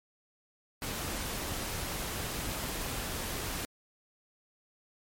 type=noise; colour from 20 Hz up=pink; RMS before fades=-36 dBFS; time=0.82-3.65 s; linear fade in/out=0 ms; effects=MP3 64 kbps